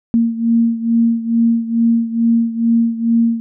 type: beating tone pair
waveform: sine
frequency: 230.2 / 232.5 Hz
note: A#3 / A#3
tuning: -22 / -4 cents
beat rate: 2.3 Hz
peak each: -13 / -17 dBFS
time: 0.14-3.4 s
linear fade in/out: 0 ms
effects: none